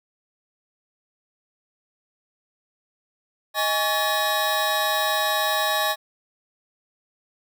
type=tone cluster; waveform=square; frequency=628 / 827 / 1126 / 1725 / 3828 Hz; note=D#5 / G#5 / C#6 / A6 / A#7; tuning=+16 / -8 / +27 / -35 / +45 cents; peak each=-28 dBFS; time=3.54-5.96 s; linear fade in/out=50 ms; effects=none